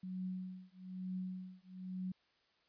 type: tone with tremolo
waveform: sine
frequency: 185 Hz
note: F#3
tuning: in tune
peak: -37 dBFS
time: 0.03-2.12 s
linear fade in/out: 5 ms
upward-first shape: triangle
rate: 1.1 Hz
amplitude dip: 100%
effects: white hiss -74 dBFS RMS until 2.68 s + resampled to 11025 Hz